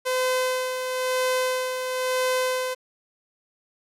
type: tone with tremolo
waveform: sawtooth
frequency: 511 Hz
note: C5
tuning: 41 cents flat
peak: -17 dBFS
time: 0.05-2.75 s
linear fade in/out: 20 ms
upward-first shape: sine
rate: 1 Hz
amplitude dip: 50%
effects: resampled to 32000 Hz + 9-bit